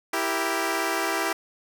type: chord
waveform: 10% pulse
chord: E diminished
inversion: none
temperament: equal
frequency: 329.6 / 392 / 466.2 Hz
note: E4 / G4 / Bb4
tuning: 0 / 0 / 0 cents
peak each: -19 / -19 / -25 dBFS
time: 0.13-1.33 s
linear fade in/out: 5 ms
effects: none